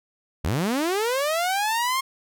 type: linear sweep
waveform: sawtooth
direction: up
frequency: 61 to 1080 Hz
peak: -18 dBFS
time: 0.44-2.01 s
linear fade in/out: 10 ms
effects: none